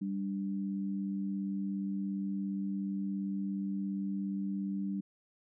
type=tone pair together; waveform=sine; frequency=196 / 293.2 Hz; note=G3 / D4; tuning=0 / -3 cents; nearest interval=perfect fifth; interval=697 cents; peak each=-33 / -40 dBFS; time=0.01-5.01 s; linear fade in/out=10 ms; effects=none